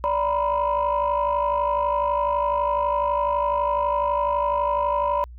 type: tone cluster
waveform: sine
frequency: 581 / 956 / 1008 Hz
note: D5 / A#5 / B5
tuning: -19 / +43 / +35 cents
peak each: -23 dBFS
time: 0.04-5.24 s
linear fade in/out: 0 ms
effects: tanh soft clip ceiling -14 dBFS + added 60 Hz sine -38 dBFS peak until 5.38 s